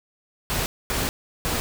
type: noise bursts at uneven times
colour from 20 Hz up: pink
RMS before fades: -25 dBFS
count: 3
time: 0.5-0.66 / 0.9-1.09 / 1.45-1.6 s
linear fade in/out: 0 ms
effects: none